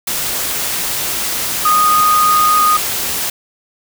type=tone in noise; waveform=sine; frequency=1238 Hz; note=D#6; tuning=9 cents flat; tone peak=-9 dBFS; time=1.65-2.77 s; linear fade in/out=5 ms; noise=white; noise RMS=-19 dBFS; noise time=0.07-3.3 s; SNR=+7 dB; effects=none